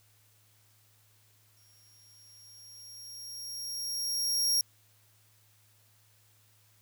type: tone with exponential growth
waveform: sawtooth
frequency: 5590 Hz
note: F8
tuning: 1 cent sharp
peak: -21 dBFS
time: 1.57-4.61 s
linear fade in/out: 1 ms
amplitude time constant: 660 ms
effects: added 106 Hz sine -66 dBFS peak until 6.81 s + white hiss -66 dBFS RMS until 6.81 s